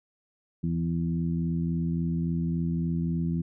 harmonic tone with a mistuned harmonic, 83.6 Hz, E2, 25 cents sharp, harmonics 1 / 2 / 3 / 4, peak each -35 / -26 / -34 / -39 dBFS, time 0.63-3.42 s, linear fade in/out 10 ms, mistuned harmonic 1, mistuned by -63 cents, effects none

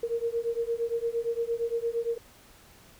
sine beating tone pair, 461 / 469.7 Hz, A#4 / A#4, -19 / +13 cents, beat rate 8.7 Hz, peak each -30 dBFS, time 0.03-2.18 s, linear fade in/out 5 ms, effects pink hiss -55 dBFS RMS until 2.99 s

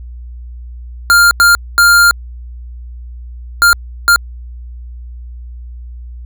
square tone bursts at uneven times, 1400 Hz, F6, 4 cents sharp, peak -5 dBFS, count 5, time 1.1-1.31 / 1.4-1.55 / 1.78-2.11 / 3.62-3.73 / 4.08-4.16 s, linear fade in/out 0 ms, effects added 60 Hz sine -26 dBFS peak until 6.25 s

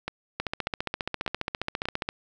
two click trains, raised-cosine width 0.3 ms, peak -14 / -12 dBFS, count 4 / 26, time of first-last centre 0.08-1.855 / 0.4-2.089 s, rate 1.69 / 14.8 Hz, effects none

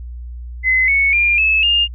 sine tone with pitch steps, 2041 / 2213 / 2399 / 2601 / 2820 Hz, C7 / C#7 / D7 / E7 / F7, -44 / -3 / +36 / -24 / +16 cents, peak -11 dBFS, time 0.63-1.88 s, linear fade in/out 50 ms, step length 250 ms, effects added 60 Hz sine -27 dBFS peak until 1.94 s

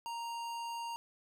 sine tone with hard clipping, 932.3 Hz, A#5, in tune, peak -40 dBFS, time 0.06-0.96 s, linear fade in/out 0 ms, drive 17 dB, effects none

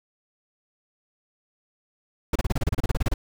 brown noise bursts, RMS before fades -21 dBFS, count 15, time 2.33-3.14 s, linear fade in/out 5 ms, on 26 ms, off 30 ms, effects none

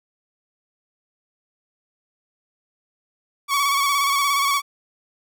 sawtooth tone with vibrato, 1123 Hz, C#6, 22 cents sharp, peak -14 dBFS, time 3.48-4.62 s, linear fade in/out 50 ms, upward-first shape square, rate 17 Hz, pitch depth 33 cents each way, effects none

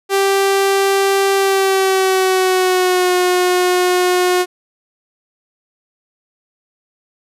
sawtooth tone with pitch glide, 392 to 361.5 Hz, G4 to F#4, 0 to -40 cents, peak -8 dBFS, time 0.09-4.46 s, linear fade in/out 50 ms, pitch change -140 cents, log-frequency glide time 1.34-3.13 s, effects resampled to 32000 Hz

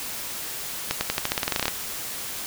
accelerating click train, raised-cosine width 0.2 ms, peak -5 dBFS, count 15, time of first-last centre 0.91-1.681 s, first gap 100 ms, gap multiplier 0.9, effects white hiss -33 dBFS RMS until 2.46 s

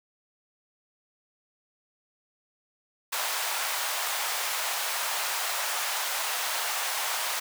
pink high-pass noise, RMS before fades -30 dBFS, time 3.12-7.4 s, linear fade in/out 10 ms, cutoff 710 Hz, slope 24 dB/octave, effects none

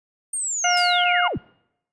sine linear sweep, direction down, 8870 to 51.91 Hz, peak -23 dBFS, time 0.33-1.38 s, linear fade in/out 5 ms
harmonic tone, 711 Hz, F5, 31 cents sharp, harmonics 1 / 2 / 3 / 4, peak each -20 / -23 / -25 / -26 dBFS, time 0.64-1.28 s, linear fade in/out 5 ms
blue noise with exponential decay, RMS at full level -27 dBFS, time 0.77-1.12 s, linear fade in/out 0 ms, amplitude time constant 75 ms
effects noise-tail reverb RT60 0.8 s tail -25 dB re dry + resampled to 22050 Hz

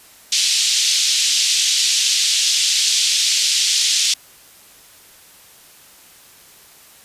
pink band-pass noise, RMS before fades -17 dBFS, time 0.32-4.14 s, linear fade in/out 5 ms, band 3200 to 7400 Hz, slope 24 dB/octave, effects white hiss -46 dBFS RMS until 7.04 s + resampled to 32000 Hz

